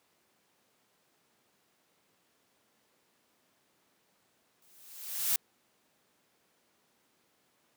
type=noise with exponential growth; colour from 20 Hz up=blue; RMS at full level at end=-26 dBFS; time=4.62-5.36 s; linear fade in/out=2 ms; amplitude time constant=160 ms; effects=pink hiss -71 dBFS RMS until 7.76 s + high-pass 200 Hz 12 dB/octave